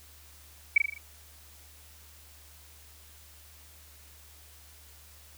sine tone with echo, 2280 Hz, C#7, 48 cents sharp, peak -15 dBFS, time 0.76-0.78 s, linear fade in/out 5 ms, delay 40 ms, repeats 5, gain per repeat -5 dB, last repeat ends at 0.98 s, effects added 74 Hz sine -55 dBFS peak until 5.37 s + white hiss -55 dBFS RMS until 5.37 s

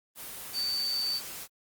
sine tone in noise, 4567 Hz, D8, 49 cents flat, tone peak -28 dBFS, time 0.53-1.21 s, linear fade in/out 50 ms, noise white, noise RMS -41 dBFS, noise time 0.15-1.48 s, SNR +10 dB, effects Opus 24 kbps

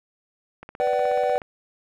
click train, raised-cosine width 0.5 ms, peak -24 dBFS, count 14, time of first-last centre 0.63-1.418 s, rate 16.5 Hz
triangle chord, B minor, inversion none, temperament equal with one note detuned, 493.9 / 587.3 / 756.4 Hz, B4 / D5 / F#5, 0 / 0 / +38 cents, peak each -22 dBFS, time 0.8-1.38 s, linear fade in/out 0 ms
effects none

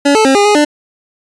25% pulse tone with pitch steps, 283.9 / 436.6 / 268.3 / 407 / 415.8 / 296.7 Hz, C#4 / A4 / C4 / G#4 / G#4 / D4, +41 / -13 / +44 / -35 / +2 / +18 cents, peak -3 dBFS, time 0.05-0.65 s, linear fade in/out 10 ms, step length 100 ms, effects resampled to 22050 Hz

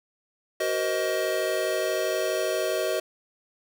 square chord, C half-diminished seventh, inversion second, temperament just, 376.7 / 470.9 / 523.3 / 627.9 Hz, Gb4 / Bb4 / C5 / Eb5, +31 / +18 / 0 / +16 cents, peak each -31 / -33 / -33 / -28 dBFS, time 0.6-3 s, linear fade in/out 5 ms, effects none

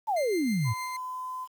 sine exponential sweep, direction down, 922 to 102.4 Hz, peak -24 dBFS, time 0.07-0.74 s, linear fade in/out 20 ms
sawtooth tone with tremolo, 2093 Hz, C7, in tune, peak -32 dBFS, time 0.16-0.97 s, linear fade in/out 10 ms, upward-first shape sine, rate 6.4 Hz, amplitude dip 40%
sine tone with pitch glide, 1013 to 1020 Hz, B5 to C6, +44 to -44 cents, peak -33 dBFS, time 0.64-1.48 s, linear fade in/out 50 ms, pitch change +12 cents, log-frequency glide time 0.96-1.37 s
effects 9-bit

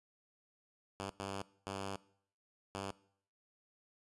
5% pulse tone bursts at uneven times, 98 Hz, G2, in tune, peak -29 dBFS, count 4, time 1-1.1 / 1.2-1.42 / 1.67-1.96 / 2.75-2.91 s, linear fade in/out 0 ms, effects noise-tail reverb RT60 0.6 s tail -20 dB re dry + resampled to 24000 Hz

